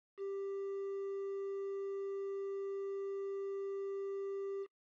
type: tone with quantisation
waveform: triangle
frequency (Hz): 393.7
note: G4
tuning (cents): +8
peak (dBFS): -36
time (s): 0.17-4.67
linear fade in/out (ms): 50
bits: 9
effects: noise-tail reverb RT60 0.1 s tail -24 dB re dry + low-pass 2000 Hz 12 dB/octave